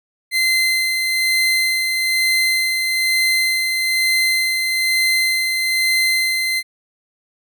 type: tone with tremolo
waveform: 30% pulse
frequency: 2068 Hz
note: C7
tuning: 21 cents flat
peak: -11 dBFS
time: 0.31-6.63 s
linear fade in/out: 50 ms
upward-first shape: sine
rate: 1.1 Hz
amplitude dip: 35%
effects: none